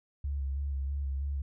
sine tone with vibrato, 69.3 Hz, C#2, in tune, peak -30 dBFS, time 0.24-1.42 s, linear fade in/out 5 ms, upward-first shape square, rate 3.1 Hz, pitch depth 31 cents each way, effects none

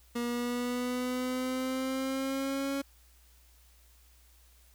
30% pulse exponential sweep, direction up, 237.9 to 277.2 Hz, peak -28 dBFS, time 0.15-2.82 s, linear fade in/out 10 ms, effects added 60 Hz sine -59 dBFS peak until 4.74 s + white hiss -64 dBFS RMS until 4.74 s

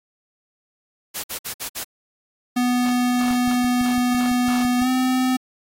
white noise bursts, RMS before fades -28 dBFS, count 5, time 1.14-1.846 s, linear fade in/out 20 ms, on 98 ms, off 54 ms
square tone with pitch glide, 246.9 to 256.1 Hz, B3 to C4, 0 to -37 cents, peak -18 dBFS, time 2.56-5.37 s, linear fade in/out 10 ms, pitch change +63 cents, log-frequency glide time 4.8-4.88 s
click train, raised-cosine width 5 ms, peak -24 dBFS, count 10, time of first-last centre 3.31-4.818 s, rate 5.97 Hz
effects AAC 48 kbps

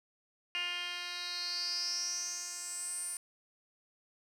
10% pulse tone with band-pass filter sweep, 352.6 Hz, F4, 17 cents sharp, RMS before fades -38 dBFS, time 0.55-3.17 s, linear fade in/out 0 ms, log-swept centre 2800 to 9500 Hz, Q 8.3, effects none

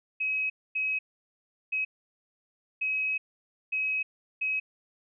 sine tone bursts at uneven times, 2549 Hz, D#7, 41 cents sharp, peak -26 dBFS, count 6, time 0.2-0.5 / 0.75-0.99 / 1.72-1.85 / 2.81-3.18 / 3.72-4.03 / 4.41-4.6 s, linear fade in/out 10 ms, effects none

